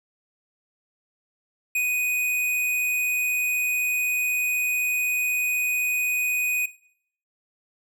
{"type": "tone", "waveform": "square", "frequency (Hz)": 2489, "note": "D#7", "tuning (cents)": 0, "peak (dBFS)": -22, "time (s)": [1.75, 6.66], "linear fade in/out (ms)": 5, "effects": ["noise-tail reverb RT60 0.6 s tail -17 dB re dry"]}